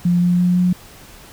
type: tone with pitch steps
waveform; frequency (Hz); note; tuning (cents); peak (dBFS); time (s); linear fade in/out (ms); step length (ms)
sine; 175.3 / 176.83 / 178.36 / 179.92; F3 / F3 / F3 / F#3; +7 / +22 / +37 / -48; -12; 0.05-0.73; 5; 170
effects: pink hiss -42 dBFS RMS until 1.32 s